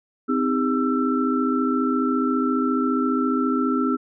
sine tone cluster, 257.9 / 312.5 / 402.2 / 1334 Hz, C4 / D#4 / G4 / E6, -25 / +8 / +44 / +20 cents, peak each -21 / -26 / -27 / -26 dBFS, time 0.28-3.97 s, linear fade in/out 20 ms, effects none

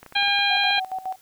clicks, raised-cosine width 0.5 ms, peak -26 dBFS, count 7, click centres 0.03 / 0.063 / 0.124 / 0.164 / 0.226 / 0.282 / 0.389 s
harmonic tone, 806 Hz, G5, 48 cents sharp, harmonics 1 / 2 / 3 / 4 / 5, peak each -25 / -25 / -24 / -24 / -26 dBFS, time 0.15-0.8 s, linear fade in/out 10 ms
sine tone with tremolo, 754 Hz, F#5, 32 cents sharp, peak -25 dBFS, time 0.5-1.16 s, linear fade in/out 5 ms, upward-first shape square, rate 7.2 Hz, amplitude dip 80%
effects white hiss -56 dBFS RMS until 1.21 s

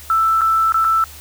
sine tone with dropouts, 1324 Hz, E6, 7 cents sharp, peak -12 dBFS, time 0.1-1.04 s, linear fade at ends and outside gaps 1 ms, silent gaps 0.41-0.416 / 0.722-0.743 / 0.844-0.848 s, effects added 74 Hz sine -40 dBFS peak until 1.2 s + white hiss -39 dBFS RMS until 1.2 s

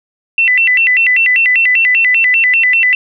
sine tone with vibrato, 2321 Hz, D7, 21 cents flat, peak -7 dBFS, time 0.38-2.95 s, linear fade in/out 2 ms, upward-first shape square, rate 5.1 Hz, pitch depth 260 cents each way, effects none

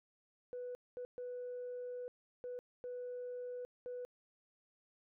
sine tone bursts at uneven times, 493.9 Hz, B4, in tune, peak -40 dBFS, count 6, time 0.53-0.75 / 0.97-1.05 / 1.18-2.08 / 2.44-2.59 / 2.84-3.65 / 3.86-4.05 s, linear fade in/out 0 ms, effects tanh soft clip ceiling -38 dBFS

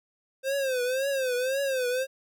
square tone with vibrato, 523.3 Hz, C5, in tune, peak -26 dBFS, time 0.43-2.07 s, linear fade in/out 50 ms, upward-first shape triangle, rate 1.9 Hz, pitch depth 130 cents each way, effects none

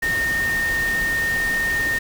sine tone in noise, 1834 Hz, A#6, 29 cents flat, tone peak -19 dBFS, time 0.02-1.99 s, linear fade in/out 10 ms, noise pink, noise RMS -30 dBFS, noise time 0.02-1.99 s, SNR +8 dB, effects none

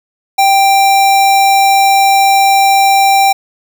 sine tone with sample-and-hold, 784 Hz, G5, in tune, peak -5 dBFS, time 0.38-3.33 s, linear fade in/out 10 ms, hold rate 3150 Hz, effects none

